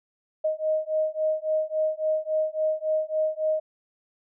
sine beating tone pair, 622.3 / 625.9 Hz, D#5 / D#5, 0 / +10 cents, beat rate 3.6 Hz, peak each -26 dBFS, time 0.44-3.6 s, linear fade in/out 10 ms, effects none

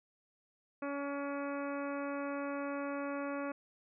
harmonic tone, 282.3 Hz, C#4, 32 cents sharp, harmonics 1 / 2 / 3 / 4 / 5 / 6 / 7 / 8 / 9, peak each -39 / -40 / -49 / -45 / -47 / -53 / -56 / -55 / -54 dBFS, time 0.82-3.52 s, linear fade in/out 5 ms, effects none

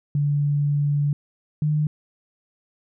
sine tone pair in turn, 144.8 / 151.19 Hz, D3 / D#3, -24 / -49 cents, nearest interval minor second, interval 75 cents, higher second, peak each -18 dBFS, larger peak neither, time 0.15-1.13 / 1.62-1.87 s, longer first, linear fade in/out 2 ms, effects none

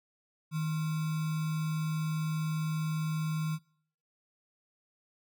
sine tone with sample-and-hold, 157.5 Hz, D#3, 21 cents sharp, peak -29 dBFS, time 0.51-3.59 s, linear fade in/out 50 ms, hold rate 1225 Hz, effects noise-tail reverb RT60 0.6 s tail -24 dB re dry

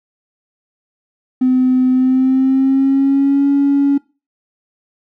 triangle tone with pitch glide, 255.8 to 280.6 Hz, C4 to C#4, -39 to +21 cents, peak -6 dBFS, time 1.41-3.98 s, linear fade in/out 10 ms, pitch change +160 cents, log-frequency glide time 1.91-3.48 s, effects noise-tail reverb RT60 0.3 s tail -24 dB re dry + tanh soft clip ceiling -7 dBFS

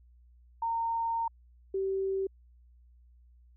sine tone pair in turn, 918 / 386 Hz, A#5 / G4, -27 / -27 cents, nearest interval octave + minor third, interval 1500 cents, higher first, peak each -28 / -28 dBFS, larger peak neither, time 0.62-1.28 / 1.74-2.27 s, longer first, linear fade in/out 5 ms, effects added 60 Hz sine -56 dBFS peak until 3.56 s

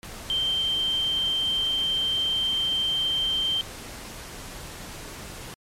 sine tone in noise, 3136 Hz, G7, in tune, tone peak -22 dBFS, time 0.3-3.61 s, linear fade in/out 0 ms, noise pink, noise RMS -39 dBFS, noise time 0.03-5.54 s, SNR +14 dB, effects low-pass 12000 Hz 12 dB/octave + MP3 64 kbps

